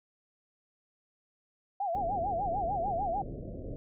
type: tone with vibrato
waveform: sine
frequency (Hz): 740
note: F#5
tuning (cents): 0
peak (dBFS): -29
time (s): 1.8-3.22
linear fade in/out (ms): 5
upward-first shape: sine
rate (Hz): 6.7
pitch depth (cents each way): 190
type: low-pass noise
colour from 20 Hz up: pink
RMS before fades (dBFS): -40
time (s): 1.95-3.76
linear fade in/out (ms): 0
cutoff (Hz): 650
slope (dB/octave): 96
effects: none